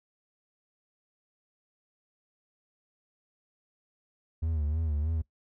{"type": "tone with vibrato", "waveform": "triangle", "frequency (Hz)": 77.5, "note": "D#2", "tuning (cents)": -6, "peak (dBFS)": -25, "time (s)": [4.42, 5.22], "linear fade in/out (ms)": 10, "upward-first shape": "sine", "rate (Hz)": 3.2, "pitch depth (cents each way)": 97, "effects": ["noise-tail reverb RT60 0.1 s tail -20 dB re dry"]}